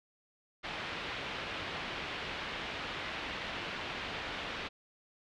white low-pass noise, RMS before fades -40 dBFS, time 0.63-4.69 s, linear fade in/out 20 ms, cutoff 3300 Hz, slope 24 dB/octave, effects none

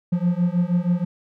triangle beating tone pair, 172.9 / 179.2 Hz, F3 / F3, -17 / +45 cents, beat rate 6.3 Hz, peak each -19 dBFS, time 0.12-1.05 s, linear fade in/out 10 ms, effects none

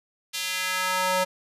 square tone with high-pass filter sweep, 185 Hz, F#3, in tune, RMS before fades -26 dBFS, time 0.33-1.25 s, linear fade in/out 20 ms, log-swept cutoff 3400 to 590 Hz, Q 1.3, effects resampled to 32000 Hz

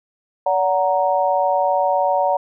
sine chord, D augmented, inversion none, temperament equal with one note detuned, 572.3 / 740 / 932.3 Hz, D5 / F#5 / A#5, -45 / 0 / 0 cents, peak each -19 / -19 / -20 dBFS, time 0.46-2.37 s, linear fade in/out 5 ms, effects none

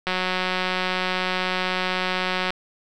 click train, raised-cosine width 0.3 ms, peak -8 dBFS, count 449, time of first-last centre 0.07-2.505 s, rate 184 Hz, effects none

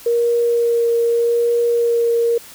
sine tone with vibrato, 469.8 Hz, A#4, 13 cents sharp, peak -13 dBFS, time 0.06-2.38 s, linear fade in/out 5 ms, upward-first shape sine, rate 0.83 Hz, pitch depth 11 cents each way, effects white hiss -40 dBFS RMS until 2.54 s

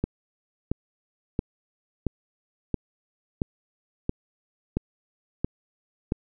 click train, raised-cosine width 3 ms, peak -11 dBFS, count 10, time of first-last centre 0.04-6.121 s, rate 1.48 Hz, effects none

